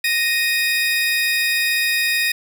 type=tone pair together; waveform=30% pulse; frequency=1862.1 / 2489 Hz; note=A#6 / D#7; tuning=-2 / 0 cents; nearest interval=perfect fourth; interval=502 cents; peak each=-17 dBFS; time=0.04-2.32 s; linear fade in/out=5 ms; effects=none